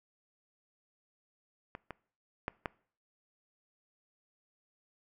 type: clicks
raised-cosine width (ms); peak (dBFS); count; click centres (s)
0.5; -26 / -25 / -18 / -18; 4; 1.751 / 1.907 / 2.481 / 2.658
effects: noise-tail reverb RT60 0.5 s tail -23 dB re dry

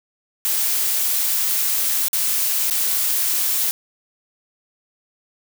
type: noise with dropouts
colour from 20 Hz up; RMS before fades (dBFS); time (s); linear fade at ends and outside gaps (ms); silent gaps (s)
blue; -20; 0.45-3.71; 0; 2.083-2.131 / 2.699-2.709
effects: none

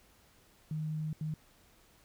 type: tone bursts at uneven times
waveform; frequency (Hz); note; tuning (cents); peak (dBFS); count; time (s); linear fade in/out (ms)
sine; 155.1; D#3; -5; -33; 2; 0.71-1.13 / 1.21-1.34; 2
effects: pink hiss -64 dBFS RMS until 2.04 s

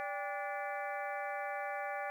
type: harmonic tone with a mistuned harmonic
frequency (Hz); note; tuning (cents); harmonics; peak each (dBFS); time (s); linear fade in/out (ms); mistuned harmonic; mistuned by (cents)
290; D4; -22; 2 / 3 / 4 / 5 / 6 / 7 / 8; -42 / -40 / -47 / -47 / -45 / -49 / -49; 0-2.1; 0; 3; -150
effects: 11-bit

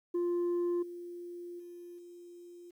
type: tone with level steps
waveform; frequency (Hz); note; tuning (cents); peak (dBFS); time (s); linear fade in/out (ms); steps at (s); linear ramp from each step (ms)
sine; 349.2; F4; 0; -26 / -41 / -45 / -48; 0.14-2.71; 10; 0.82 / 1.59 / 1.98; 10
effects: tanh soft clip ceiling -28 dBFS + 11-bit

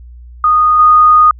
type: tone with level steps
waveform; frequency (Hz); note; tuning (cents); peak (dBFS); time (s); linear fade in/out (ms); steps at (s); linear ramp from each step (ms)
sine; 1235; D#6; -13; -6 / -3; 0.44-1.31; 2; 0.79; 5
effects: added 60 Hz sine -31 dBFS peak until 1.39 s

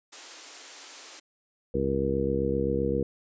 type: high-pass noise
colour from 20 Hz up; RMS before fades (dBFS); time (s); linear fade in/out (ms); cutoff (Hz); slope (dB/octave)
white; -43; 0.12-1.2; 10; 260; 96
type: harmonic tone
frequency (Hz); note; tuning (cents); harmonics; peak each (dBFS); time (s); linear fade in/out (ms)
67.7; C#2; -40; 1 / 2 / 3 / 4 / 5 / 6 / 7; -34 / -34 / -32 / -34 / -33 / -33 / -28; 1.74-3.03; 5
effects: resampled to 16000 Hz

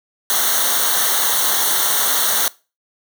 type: noise with comb filter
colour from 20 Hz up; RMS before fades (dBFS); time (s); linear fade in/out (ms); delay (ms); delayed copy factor
white; -17; 0.3-2.48; 0; 0.4; -0.95
effects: noise-tail reverb RT60 0.3 s tail -21 dB re dry

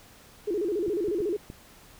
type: tone with vibrato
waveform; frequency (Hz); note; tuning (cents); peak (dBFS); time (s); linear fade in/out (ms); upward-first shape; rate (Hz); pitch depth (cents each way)
sine; 379.2; F#4; +43; -25; 0.47-1.37; 10; square; 14; 170
type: clicks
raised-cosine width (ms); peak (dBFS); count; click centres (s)
3; -27; 4; 0.882 / 1.085 / 1.204 / 1.501
effects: pink hiss -53 dBFS RMS until 1.99 s

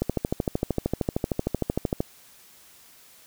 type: click train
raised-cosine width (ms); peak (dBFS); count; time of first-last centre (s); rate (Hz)
2; -10; 27; 0.02-2.005; 13.1
effects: white hiss -53 dBFS RMS until 3.26 s

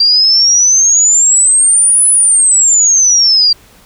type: exponential two-way sweep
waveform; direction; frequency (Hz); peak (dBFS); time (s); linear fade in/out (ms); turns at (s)
sine; up then down; 4699 to 10140 to 4699; -5; 0-3.53; 5; 2.08
effects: pink hiss -43 dBFS RMS until 3.85 s

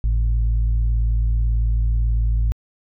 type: tone pair together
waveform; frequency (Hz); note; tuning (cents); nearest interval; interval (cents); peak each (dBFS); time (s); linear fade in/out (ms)
sine; 53.56 / 111.8; A1 / A2; -46 / +28; octave + minor second; 1274; -15 / -25; 0.04-2.52; 0
effects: tanh soft clip ceiling -10 dBFS

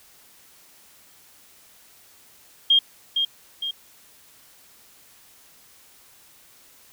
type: tone with echo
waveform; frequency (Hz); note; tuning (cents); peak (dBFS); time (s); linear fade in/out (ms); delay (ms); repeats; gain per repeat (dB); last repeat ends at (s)
sine; 3222; G7; +47; -13; 2.7-2.79; 5; 460; 2; -6; 3.71
effects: white hiss -53 dBFS RMS until 6.92 s

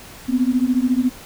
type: beating tone pair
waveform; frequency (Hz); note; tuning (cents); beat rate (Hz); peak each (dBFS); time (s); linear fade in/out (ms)
sine; 245.8 / 259.8; B3 / C4; -8 / -12; 14; -18; 0.28-1.1; 20
effects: pink hiss -40 dBFS RMS until 1.25 s

